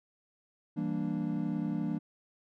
triangle chord, E half-diminished seventh, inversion none, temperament equal, 164.81 / 196 / 233.1 / 293.7 Hz, E3 / G3 / Bb3 / D4, 0 / 0 / 0 / 0 cents, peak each -34 dBFS, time 0.76-1.99 s, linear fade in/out 20 ms, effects none

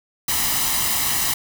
white noise with comb filter, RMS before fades -21 dBFS, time 0.28-1.34 s, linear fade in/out 5 ms, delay 1 ms, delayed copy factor +0.6, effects none

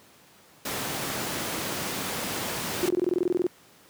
pink noise, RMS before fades -30 dBFS, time 0.65-2.89 s, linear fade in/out 5 ms
sine tone bursts, 356.9 Hz, F4, 38 cents sharp, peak -20 dBFS, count 14, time 2.83-3.466 s, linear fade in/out 0 ms, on 25 ms, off 22 ms
effects pink hiss -55 dBFS RMS until 3.89 s + high-pass 150 Hz 12 dB/octave

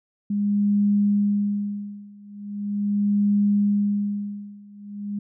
sine tone with tremolo, 204.2 Hz, G#3, 29 cents flat, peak -16 dBFS, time 0.3-5.19 s, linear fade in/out 5 ms, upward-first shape sine, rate 0.4 Hz, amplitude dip 95%, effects none

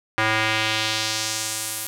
square tone with band-pass filter sweep, 109.7 Hz, A2, 5 cents flat, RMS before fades -24 dBFS, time 0.18-1.87 s, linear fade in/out 0 ms, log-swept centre 1700 to 12000 Hz, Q 1.3, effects none

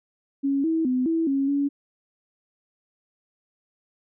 sine tone with pitch steps, 276.8 / 323.9 / 254 / 327.4 / 274 / 282.6 Hz, C#4 / E4 / B3 / E4 / C#4 / C#4, -2 / -30 / +49 / -12 / -20 / +34 cents, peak -20 dBFS, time 0.43-1.69 s, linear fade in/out 20 ms, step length 210 ms, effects none

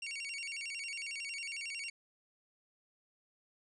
sawtooth tone with vibrato, 2489 Hz, D#7, in tune, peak -36 dBFS, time 0.02-1.9 s, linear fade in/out 5 ms, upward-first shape square, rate 11 Hz, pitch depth 180 cents each way, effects resampled to 22050 Hz + 12-bit

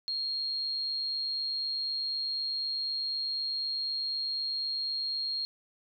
sine tone, 4248 Hz, C8, 25 cents sharp, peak -30 dBFS, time 0.08-5.45 s, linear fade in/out 0 ms, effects none

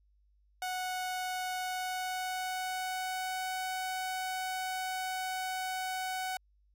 sawtooth tone with pitch glide, 738 to 747.4 Hz, F#5 to F#5, -5 to +17 cents, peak -30 dBFS, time 0.62-6.37 s, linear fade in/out 2 ms, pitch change +22 cents, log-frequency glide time 1.6-3.55 s, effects added 50 Hz sine -65 dBFS peak until 6.74 s

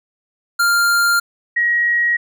square / sine tone pair in turn, 1396.9 / 1898.1 Hz, F6 / A#6, 0 / +31 cents, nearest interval perfect fourth, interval 531 cents, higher second, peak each -13 dBFS, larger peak neither, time 0.59-1.2 / 1.56-2.17 s, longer neither, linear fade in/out 10 ms, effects none

